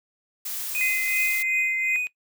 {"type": "noise", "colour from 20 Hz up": "blue", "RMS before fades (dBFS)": -31, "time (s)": [0.45, 1.43], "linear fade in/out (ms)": 10}
{"type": "tone with tremolo", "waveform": "triangle", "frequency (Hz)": 2489, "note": "D#7", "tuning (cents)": 0, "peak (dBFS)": -20, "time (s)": [0.75, 2.07], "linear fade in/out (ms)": 0, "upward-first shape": "triangle", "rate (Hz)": 2.7, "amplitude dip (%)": 80}
{"type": "tone with pitch glide", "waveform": "sine", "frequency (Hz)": [2059, 2072], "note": ["C7", "C7"], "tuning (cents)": [-28, -17], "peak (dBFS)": -24, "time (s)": [0.81, 1.96], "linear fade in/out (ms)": 0, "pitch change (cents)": 11, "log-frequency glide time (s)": [1.14, 1.29]}
{"effects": ["noise-tail reverb RT60 0.1 s tail -19 dB re dry"]}